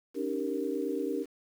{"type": "chord", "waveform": "sine", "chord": "Eb dominant seventh", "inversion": "third", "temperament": "equal with one note detuned", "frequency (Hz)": [277.2, 306, 392, 466.2], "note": ["Db4", "Eb4", "G4", "Bb4"], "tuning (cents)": [0, -29, 0, 0], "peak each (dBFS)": [-35, -35, -35, -35], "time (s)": [0.14, 1.26], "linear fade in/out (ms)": 50, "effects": ["9-bit"]}